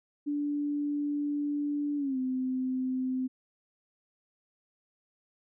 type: tone with pitch glide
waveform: sine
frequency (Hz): 291.1 to 257.8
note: D4 to C4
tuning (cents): -15 to -26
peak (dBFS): -28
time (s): 0.26-3.28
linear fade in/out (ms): 20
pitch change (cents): -211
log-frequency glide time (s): 1.97-2.18
effects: none